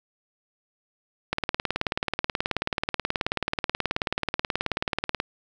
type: click train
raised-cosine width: 0.3 ms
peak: -8 dBFS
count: 73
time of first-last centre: 1.33-5.201 s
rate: 18.6 Hz
effects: none